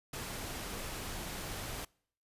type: noise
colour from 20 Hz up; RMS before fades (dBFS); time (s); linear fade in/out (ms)
pink; -41; 0.13-1.85; 5
effects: noise-tail reverb RT60 0.6 s tail -26 dB re dry + resampled to 32000 Hz

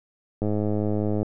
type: click train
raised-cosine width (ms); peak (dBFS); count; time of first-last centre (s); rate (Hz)
2; -13; 86; 0.42-1.23; 105
effects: none

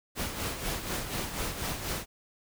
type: noise with tremolo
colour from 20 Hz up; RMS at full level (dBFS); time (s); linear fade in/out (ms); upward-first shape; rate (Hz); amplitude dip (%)
pink; -32; 0.15-2.06; 50; sine; 4.1; 55
effects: none

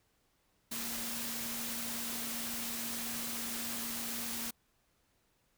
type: tone in noise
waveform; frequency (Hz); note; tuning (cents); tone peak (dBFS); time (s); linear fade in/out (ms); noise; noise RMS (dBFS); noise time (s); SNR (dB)
sine; 233.1; A#3; 0; -45; 0.71-4.51; 10; white; -39; 0.71-4.51; -9
effects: pink hiss -74 dBFS RMS until 5.57 s

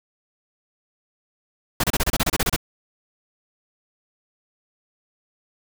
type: noise bursts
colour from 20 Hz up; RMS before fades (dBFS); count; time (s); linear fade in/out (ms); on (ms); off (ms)
pink; -20; 12; 1.8-2.563; 5; 37; 29
effects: none

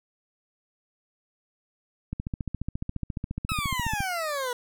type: click train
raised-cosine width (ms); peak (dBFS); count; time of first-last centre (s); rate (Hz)
5; -18; 28; 2.13-4.005; 14.4
type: exponential sweep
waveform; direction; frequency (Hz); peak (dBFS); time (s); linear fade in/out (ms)
20% pulse; down; 1318.5 to 479.4; -23; 3.49-4.53; 2
effects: none

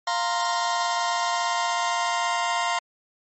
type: chord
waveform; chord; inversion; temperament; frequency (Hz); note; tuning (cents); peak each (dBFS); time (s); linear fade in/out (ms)
sawtooth; F suspended fourth; none; just; 698.5 / 931.3 / 1047.7; F5 / Bb5 / C6; 0 / -2 / +2; -23; 0.07-2.79; 5
effects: MP3 32 kbps

